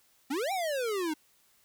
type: exponential two-way sweep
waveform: square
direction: up then down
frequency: 252.2 to 800 to 297.7 Hz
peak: -30 dBFS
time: 0.3-1.14 s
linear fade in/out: 10 ms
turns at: 0.52 s
effects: white hiss -66 dBFS RMS until 1.64 s